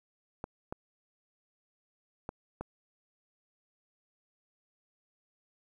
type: clicks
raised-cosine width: 1 ms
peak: -23 dBFS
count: 4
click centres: 0.441 / 0.725 / 2.291 / 2.61 s
effects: 10-bit